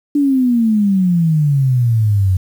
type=exponential sweep; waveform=sine; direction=down; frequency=293.7 to 91 Hz; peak=-10 dBFS; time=0.15-2.37 s; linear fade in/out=5 ms; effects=7-bit